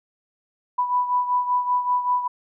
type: beating tone pair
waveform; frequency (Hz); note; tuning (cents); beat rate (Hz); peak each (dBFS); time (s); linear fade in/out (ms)
sine; 987.8 / 993; B5 / B5; 0 / +9; 5.2; -20 / -26; 0.78-2.28; 10
effects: none